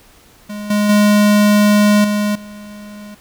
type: tone with level steps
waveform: square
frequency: 207.7 Hz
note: G#3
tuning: in tune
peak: -25 / -13 / -9 / -15 / -32 dBFS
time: 0.49-3.15 s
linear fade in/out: 10 ms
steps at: 0.7 / 0.89 / 2.04 / 2.35 s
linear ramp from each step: 5 ms
effects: pink hiss -47 dBFS RMS until 3.2 s